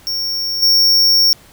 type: tone with level steps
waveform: square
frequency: 5500 Hz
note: F8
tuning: 27 cents flat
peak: -18 / -9 dBFS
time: 0.07-1.33 s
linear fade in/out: 0 ms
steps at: 0.62 s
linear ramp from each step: 10 ms
effects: pink hiss -45 dBFS RMS until 1.52 s